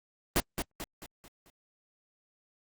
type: noise with echo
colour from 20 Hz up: pink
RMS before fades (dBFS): -25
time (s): 0.36-0.4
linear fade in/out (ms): 0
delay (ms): 220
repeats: 5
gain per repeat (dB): -7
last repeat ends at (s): 1.5
effects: Opus 24 kbps